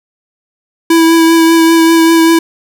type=tone with vibrato; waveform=square; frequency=328.9 Hz; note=E4; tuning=4 cents flat; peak=-5 dBFS; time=0.9-2.39 s; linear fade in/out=5 ms; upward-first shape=triangle; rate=5.1 Hz; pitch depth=19 cents each way; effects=none